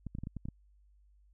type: clicks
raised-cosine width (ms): 5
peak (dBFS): -27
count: 8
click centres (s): 0.067 / 0.151 / 0.186 / 0.236 / 0.271 / 0.367 / 0.455 / 0.486
effects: added 50 Hz sine -61 dBFS peak until 1.33 s